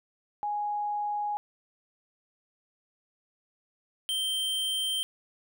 sine / square tone pair in turn, 830 / 3134 Hz, G#5 / G7, -1 / -1 cents, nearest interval octave + major seventh, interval 2300 cents, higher second, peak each -28 dBFS, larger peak neither, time 0.43-1.37 / 4.09-5.03 s, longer neither, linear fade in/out 0 ms, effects none

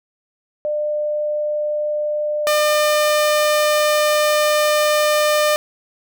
sine / sawtooth tone pair in turn, 599 / 601.9 Hz, D5 / D5, +34 / +42 cents, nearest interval unison, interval 8 cents, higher second, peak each -18 / -10 dBFS, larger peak second, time 0.65-2.47 / 2.47-5.56 s, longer second, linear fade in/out 0 ms, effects none

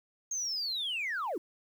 sine linear sweep, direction down, 6500 to 280 Hz, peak -30 dBFS, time 0.31-1.38 s, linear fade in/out 5 ms, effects tanh soft clip ceiling -29 dBFS + 10-bit

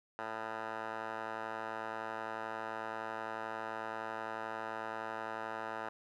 10% pulse tone with band-pass filter, 111 Hz, A2, 16 cents sharp, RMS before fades -41 dBFS, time 0.19-5.89 s, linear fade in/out 0 ms, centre 1100 Hz, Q 8.5, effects none

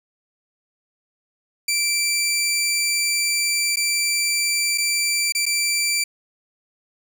15% pulse tone with dropouts, 2342 Hz, D7, 5 cents flat, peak -12 dBFS, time 1.68-6.04 s, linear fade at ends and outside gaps 5 ms, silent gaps 3.759-3.769 / 4.777-4.781 / 5.323-5.349 / 5.456-5.463 s, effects none

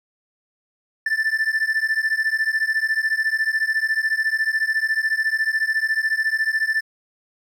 triangle beating tone pair, 1760 / 1774 Hz, A6 / A6, 0 / +14 cents, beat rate 14 Hz, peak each -20 dBFS, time 1.06-6.81 s, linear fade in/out 5 ms, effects none

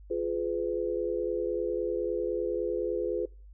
sine chord, F diminished, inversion none, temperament just, 349.2 / 419.1 / 502.9 Hz, F4 / Ab4 / Cb5, 0 / +16 / +31 cents, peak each -32 dBFS, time 0.1-3.26 s, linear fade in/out 10 ms, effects noise-tail reverb RT60 0.4 s tail -25 dB re dry + added 50 Hz sine -47 dBFS peak until 3.53 s

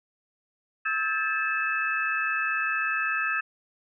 sine tone cluster, 1297 / 1602 / 1742 / 2609 Hz, E6 / G6 / A6 / E7, -28 / +37 / -18 / -18 cents, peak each -30 dBFS, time 0.85-3.41 s, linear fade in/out 10 ms, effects none

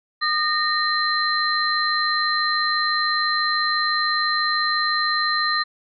sine tone cluster, 1216 / 1841 / 4097 Hz, D#6 / A#6 / C8, -40 / -22 / -37 cents, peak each -23 dBFS, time 0.21-5.64 s, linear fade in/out 20 ms, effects none

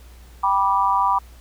sine chord, G major, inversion none, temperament just, 784 / 980 / 1176 Hz, G5 / B5 / D6, 0 / -14 / +2 cents, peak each -23 / -18 / -21 dBFS, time 0.43-1.19 s, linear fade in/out 10 ms, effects added 60 Hz sine -42 dBFS peak until 1.4 s + pink hiss -52 dBFS RMS until 1.4 s

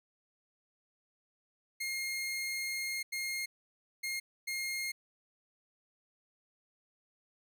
sawtooth tone bursts at uneven times, 2135 Hz, C7, 34 cents sharp, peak -31 dBFS, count 4, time 1.8-3.03 / 3.12-3.46 / 4.03-4.2 / 4.47-4.92 s, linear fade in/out 10 ms, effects none

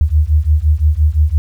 sine beating tone pair, 73.42 / 79.22 Hz, D2 / D#2, 0 / +32 cents, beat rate 5.8 Hz, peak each -12 dBFS, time 0.01-1.38 s, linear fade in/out 0 ms, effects 8-bit

